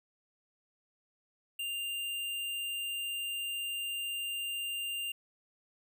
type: tone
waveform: square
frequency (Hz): 2794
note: F7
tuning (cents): 0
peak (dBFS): -35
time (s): 1.59-5.12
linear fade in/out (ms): 5
effects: none